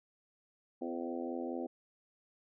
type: harmonic tone with a mistuned harmonic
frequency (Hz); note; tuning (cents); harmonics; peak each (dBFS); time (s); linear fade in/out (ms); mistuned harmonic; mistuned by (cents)
84.7; E2; +48; 3 / 4 / 5 / 6 / 7 / 8 / 9; -40 / -41 / -46 / -44 / -49 / -49 / -48; 0.81-1.67; 10; 6; +18
effects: none